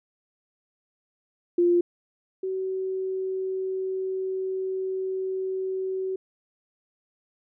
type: tone pair in turn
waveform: sine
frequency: 349.2 / 378.2 Hz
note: F4 / F#4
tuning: 0 / +38 cents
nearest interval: minor second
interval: 138 cents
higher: second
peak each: -17 / -26 dBFS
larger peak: first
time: 1.58-1.81 / 2.43-6.16 s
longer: second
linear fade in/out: 5 ms
effects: none